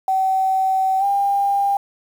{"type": "tone with pitch glide", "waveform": "sine", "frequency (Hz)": [763, 799.1], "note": ["G5", "G5"], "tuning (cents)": [-47, 33], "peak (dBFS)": -15, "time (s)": [0.08, 1.77], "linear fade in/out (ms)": 2, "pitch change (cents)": 80, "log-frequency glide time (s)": [0.99, 1.04], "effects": ["7-bit"]}